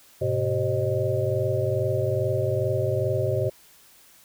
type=tone cluster; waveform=sine; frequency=104.1 / 126.5 / 384 / 531 / 616 Hz; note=G#2 / B2 / G4 / C5 / D#5; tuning=+5 / +42 / -36 / +25 / -17 cents; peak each=-28 dBFS; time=0.21-3.5 s; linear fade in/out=10 ms; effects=white hiss -54 dBFS RMS until 4.24 s